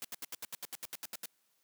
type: noise bursts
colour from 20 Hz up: white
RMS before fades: -41 dBFS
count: 13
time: 0.02-1.257 s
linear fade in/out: 0 ms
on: 25 ms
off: 76 ms
effects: white hiss -75 dBFS RMS until 1.63 s + high-pass 150 Hz 12 dB/octave